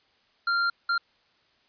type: tone bursts at uneven times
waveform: square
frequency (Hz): 1388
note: F6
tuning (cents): -11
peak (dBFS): -23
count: 2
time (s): 0.47-0.7 / 0.89-0.98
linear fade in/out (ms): 5
effects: white hiss -65 dBFS RMS until 1.68 s + resampled to 11025 Hz